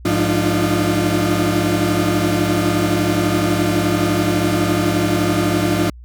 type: tone cluster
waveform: 35% pulse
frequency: 105.1 / 176.3 / 297.1 / 308.9 / 345.3 Hz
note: G#2 / F3 / D4 / D#4 / F4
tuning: +21 / +17 / +20 / -12 / -20 cents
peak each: -20 dBFS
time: 0.05-5.9 s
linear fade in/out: 5 ms
effects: added 60 Hz sine -35 dBFS peak until 6.04 s